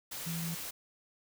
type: tone in noise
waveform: sine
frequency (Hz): 166.5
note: E3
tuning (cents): +18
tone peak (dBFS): -35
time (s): 0.26-0.55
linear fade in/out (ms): 10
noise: white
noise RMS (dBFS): -41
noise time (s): 0.11-0.71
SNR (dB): +3
effects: none